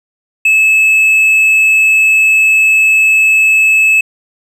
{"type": "tone", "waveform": "triangle", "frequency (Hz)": 2600, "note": "E7", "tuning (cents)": -24, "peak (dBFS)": -4, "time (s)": [0.45, 4.01], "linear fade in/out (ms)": 5, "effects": ["resampled to 32000 Hz"]}